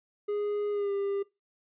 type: tone with pitch glide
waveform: triangle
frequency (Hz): 413.5 to 398.7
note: G#4 to G4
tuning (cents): -8 to +29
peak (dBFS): -26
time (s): 0.28-1.23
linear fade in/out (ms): 10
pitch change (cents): -63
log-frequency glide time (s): 0.71-0.92
effects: noise-tail reverb RT60 0.2 s tail -20 dB re dry + resampled to 8000 Hz